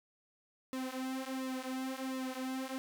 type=tone with flanger; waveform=sawtooth; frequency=261.1 Hz; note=C4; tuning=3 cents flat; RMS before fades=-39 dBFS; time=0.73-2.78 s; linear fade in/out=0 ms; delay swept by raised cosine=1.3 to 6 ms; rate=1.4 Hz; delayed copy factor=-0.9; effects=none